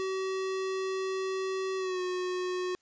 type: tone with pitch glide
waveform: square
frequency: 380.3 to 364.4 Hz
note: F#4 to F#4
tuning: +48 to -26 cents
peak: -31 dBFS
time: 0-2.75 s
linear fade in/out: 0 ms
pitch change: -74 cents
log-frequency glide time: 1.77-2.01 s
effects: white hiss -72 dBFS RMS until 2.81 s + resampled to 16000 Hz